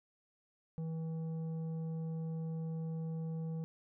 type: tone with tanh clipping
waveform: triangle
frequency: 161.8 Hz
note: E3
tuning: 32 cents flat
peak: -38 dBFS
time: 0.78-3.64 s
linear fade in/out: 0 ms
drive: 12 dB
effects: none